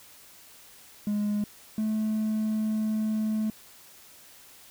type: tone pair in turn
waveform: triangle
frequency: 207.7 / 216.6 Hz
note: G#3 / A3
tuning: 0 / -27 cents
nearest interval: minor second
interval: 73 cents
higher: second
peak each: -22 / -22 dBFS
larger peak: neither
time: 1.07-1.44 / 1.78-3.5 s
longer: second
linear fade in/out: 2 ms
effects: tanh soft clip ceiling -19 dBFS + white hiss -52 dBFS RMS until 4.7 s